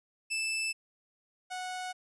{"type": "tone pair in turn", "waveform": "sawtooth", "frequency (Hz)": [2637, 735.9], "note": ["E7", "F#5"], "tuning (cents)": [0, -10], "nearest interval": "octave + minor seventh", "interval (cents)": 2210, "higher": "first", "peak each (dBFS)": [-27, -32], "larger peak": "first", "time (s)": [[0.3, 0.73], [1.5, 1.93]], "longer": "neither", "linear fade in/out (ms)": 20, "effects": ["resampled to 24000 Hz"]}